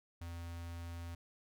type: tone with notch filter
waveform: square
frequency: 84.8 Hz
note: E2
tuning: 50 cents sharp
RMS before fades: -45 dBFS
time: 0.21-1.15 s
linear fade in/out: 5 ms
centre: 380 Hz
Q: 1.4
effects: none